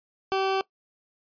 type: tone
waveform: 20% pulse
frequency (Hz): 384.9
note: G4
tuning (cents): -32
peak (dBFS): -18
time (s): 0.32-0.61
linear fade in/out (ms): 0
effects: noise-tail reverb RT60 0.1 s tail -20 dB re dry + resampled to 11025 Hz